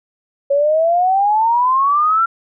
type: exponential sweep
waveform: sine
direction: up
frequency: 552 to 1372 Hz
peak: -11 dBFS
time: 0.5-2.26 s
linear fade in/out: 10 ms
effects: none